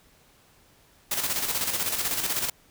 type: noise with tremolo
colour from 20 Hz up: white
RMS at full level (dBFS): -26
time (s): 1.11-2.5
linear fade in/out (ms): 5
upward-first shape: square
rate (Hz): 16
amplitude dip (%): 50
effects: pink hiss -59 dBFS RMS until 2.7 s